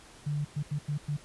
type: tone bursts at uneven times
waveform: sine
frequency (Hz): 146.83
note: D3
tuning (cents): 0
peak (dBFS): -28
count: 5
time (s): 0.26-0.45 / 0.56-0.63 / 0.71-0.79 / 0.88-0.98 / 1.08-1.17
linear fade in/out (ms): 10
effects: pink hiss -53 dBFS RMS until 1.24 s + resampled to 24000 Hz